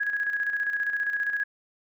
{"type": "tone with tremolo", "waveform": "sine", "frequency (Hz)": 1661.2, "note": "G#6", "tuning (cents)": 0, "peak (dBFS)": -23, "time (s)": [0, 1.44], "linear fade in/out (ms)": 10, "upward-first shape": "square", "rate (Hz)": 15, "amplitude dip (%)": 50, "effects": []}